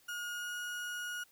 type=tone with pitch glide; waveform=35% pulse; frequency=1435 to 1445 Hz; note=F6 to F#6; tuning=+47 to -41 cents; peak=-36 dBFS; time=0.08-1.24 s; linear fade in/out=10 ms; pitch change=+12 cents; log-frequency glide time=0.33-0.57 s; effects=white hiss -66 dBFS RMS until 1.31 s